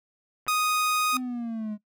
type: clicks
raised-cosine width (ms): 0.5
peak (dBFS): -28 / -25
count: 2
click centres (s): 0.466 / 0.474
type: tone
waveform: sawtooth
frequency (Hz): 1244.5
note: D#6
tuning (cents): 0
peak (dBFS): -19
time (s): 0.48-1.17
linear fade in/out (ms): 2
type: exponential sweep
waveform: triangle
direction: down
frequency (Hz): 261.6 to 207.7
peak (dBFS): -27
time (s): 1.12-1.78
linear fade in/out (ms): 50
effects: noise-tail reverb RT60 0.1 s tail -18 dB re dry